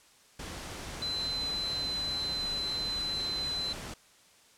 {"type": "tone in noise", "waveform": "sine", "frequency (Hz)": 4051, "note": "B7", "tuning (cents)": 43, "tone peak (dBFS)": -31, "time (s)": [1.02, 3.73], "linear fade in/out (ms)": 5, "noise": "pink", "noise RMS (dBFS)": -41, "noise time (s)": [0.39, 3.94], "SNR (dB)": 7, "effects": ["white hiss -60 dBFS RMS until 4.57 s", "low-pass 9000 Hz 12 dB/octave"]}